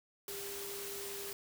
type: tone in noise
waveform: sine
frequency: 400 Hz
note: G4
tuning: 35 cents sharp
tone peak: -45 dBFS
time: 0.28-1.33 s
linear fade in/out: 2 ms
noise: white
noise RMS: -44 dBFS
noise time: 0.28-1.33 s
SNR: -4 dB
effects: none